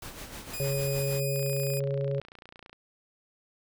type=noise with tremolo; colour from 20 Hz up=pink; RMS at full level=-40 dBFS; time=0.02-1.2 s; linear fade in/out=2 ms; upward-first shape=sine; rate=6.5 Hz; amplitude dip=55%
type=tone; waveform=5% pulse; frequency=2476 Hz; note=D#7; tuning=9 cents flat; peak=-25 dBFS; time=0.53-1.8 s; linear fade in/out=10 ms
type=harmonic tone; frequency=138.4 Hz; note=C#3; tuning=2 cents flat; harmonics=1 / 3 / 4; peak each=-29 / -34 / -32 dBFS; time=0.6-2.2 s; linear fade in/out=0 ms
type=click train; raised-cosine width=0.3 ms; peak=-31 dBFS; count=41; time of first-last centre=1.36-2.73 s; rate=29.2 Hz
effects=none